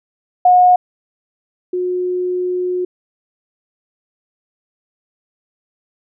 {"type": "tone pair in turn", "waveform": "sine", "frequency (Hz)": [724, 362], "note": ["F#5", "F#4"], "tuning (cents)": [-38, -38], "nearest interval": "octave", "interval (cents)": 1200, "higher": "first", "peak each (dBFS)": [-6, -16], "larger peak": "first", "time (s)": [[0.45, 0.76], [1.73, 2.85]], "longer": "second", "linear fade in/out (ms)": 5, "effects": []}